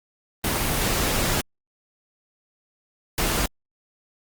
pink noise bursts at uneven times, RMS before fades -23 dBFS, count 2, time 0.44-1.41 / 3.18-3.46 s, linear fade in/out 2 ms, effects Opus 24 kbps

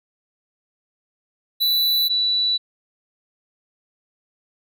square / sine tone pair in turn, 3967 / 3952 Hz, B7 / B7, +7 / 0 cents, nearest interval unison, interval 7 cents, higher first, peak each -17 dBFS, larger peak neither, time 1.6-2.09 / 2.09-2.58 s, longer neither, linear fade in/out 20 ms, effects none

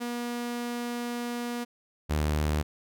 sawtooth tone pair in turn, 240 / 75.6 Hz, B3 / D#2, -49 / -49 cents, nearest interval octave + minor sixth, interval 2000 cents, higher first, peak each -27 / -21 dBFS, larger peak second, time 0-1.65 / 2.09-2.63 s, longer first, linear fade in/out 20 ms, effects none

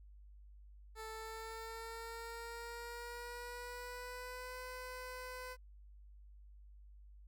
15% pulse tone with pitch glide, 440.5 to 506 Hz, A4 to B4, +2 to +42 cents, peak -39 dBFS, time 0.95-5.57 s, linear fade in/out 50 ms, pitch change +240 cents, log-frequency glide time 1.1-4.59 s, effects added 50 Hz sine -55 dBFS peak until 7.27 s

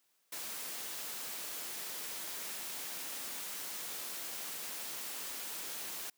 white noise, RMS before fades -42 dBFS, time 0.32-6.1 s, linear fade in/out 5 ms, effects white hiss -75 dBFS RMS until 6.17 s + high-pass 200 Hz 12 dB/octave

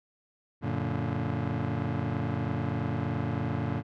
25% pulse chord, Gb augmented, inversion none, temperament just, 92.5 / 115.62 / 144.53 Hz, Gb2 / Bb2 / D3, 0 / -14 / -27 cents, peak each -31 / -28 / -29 dBFS, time 0.61-3.83 s, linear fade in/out 50 ms, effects low-pass 2000 Hz 12 dB/octave

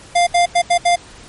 square tone bursts at uneven times, 699 Hz, F5, 1 cent sharp, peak -11 dBFS, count 5, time 0.15-0.27 / 0.34-0.46 / 0.55-0.62 / 0.7-0.78 / 0.85-0.96 s, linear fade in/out 10 ms, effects pink hiss -40 dBFS RMS until 1.28 s + MP3 48 kbps

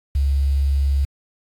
sine tone with quantisation, 69.3 Hz, C#2, in tune, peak -15 dBFS, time 0.15-1.05 s, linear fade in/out 5 ms, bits 7, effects AAC 64 kbps

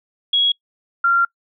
sine tone pair in turn, 3322 / 1381.5 Hz, G#7 / F6, 0 / -19 cents, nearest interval octave + minor third, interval 1519 cents, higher first, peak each -13 / -12 dBFS, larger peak second, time 0.33-0.52 / 1.04-1.25 s, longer second, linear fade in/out 5 ms, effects noise-tail reverb RT60 0.1 s tail -26 dB re dry

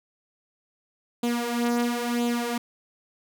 sawtooth tone with flanger, 238.8 Hz, A#3, 42 cents sharp, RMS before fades -26 dBFS, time 1.23-2.58 s, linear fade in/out 5 ms, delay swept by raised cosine 0.27 to 4.37 ms, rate 0.99 Hz, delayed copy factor +0.65, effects none

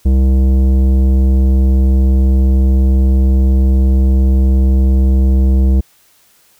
triangle tone with tanh clipping, 65.7 Hz, C2, 8 cents sharp, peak -9 dBFS, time 0.05-5.81 s, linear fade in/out 10 ms, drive 17 dB, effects white hiss -51 dBFS RMS until 6.59 s

